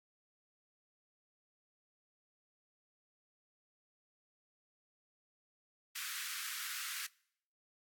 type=high-pass noise; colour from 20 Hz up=pink; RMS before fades=-42 dBFS; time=5.95-7.07 s; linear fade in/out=10 ms; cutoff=1300 Hz; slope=48 dB/octave; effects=noise-tail reverb RT60 0.7 s tail -25 dB re dry + AAC 64 kbps